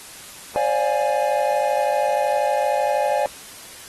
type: chord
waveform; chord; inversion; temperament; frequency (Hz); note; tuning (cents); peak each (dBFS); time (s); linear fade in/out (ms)
triangle; D half-diminished seventh; third; equal with one note detuned; 534.6 / 587.3 / 698.5 / 830.6; C5 / D5 / F5 / Ab5; +37 / 0 / 0 / 0; -23 / -20 / -25 / -20; 0.56-3.26; 0
effects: white hiss -40 dBFS RMS until 3.88 s + AAC 32 kbps